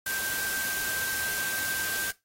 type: tone in noise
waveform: sine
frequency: 1570 Hz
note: G6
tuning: 2 cents sharp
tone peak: -31 dBFS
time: 0.06-2.11 s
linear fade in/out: 5 ms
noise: white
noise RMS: -33 dBFS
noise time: 0.06-2.11 s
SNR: -1 dB
effects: noise-tail reverb RT60 0.2 s tail -17 dB re dry + AAC 48 kbps